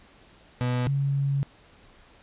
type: tone pair in turn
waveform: 35% pulse / sine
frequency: 123.9 / 139.07 Hz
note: B2 / C#3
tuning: +6 / +6 cents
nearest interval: major second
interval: 200 cents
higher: second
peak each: -22 / -22 dBFS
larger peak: neither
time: 0.61-0.87 / 0.87-1.43 s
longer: second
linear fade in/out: 0 ms
effects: pink hiss -55 dBFS RMS until 2.22 s + resampled to 8000 Hz